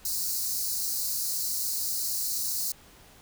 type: high-pass noise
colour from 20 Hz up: white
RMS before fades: -30 dBFS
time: 0.05-2.72 s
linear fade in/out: 2 ms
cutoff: 4100 Hz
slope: 96 dB/octave
effects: pink hiss -54 dBFS RMS until 3.21 s